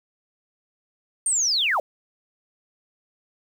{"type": "linear sweep", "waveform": "sine", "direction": "down", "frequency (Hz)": [8900, 509], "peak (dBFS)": -19, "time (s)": [1.26, 1.8], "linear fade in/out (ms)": 2, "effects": ["8-bit"]}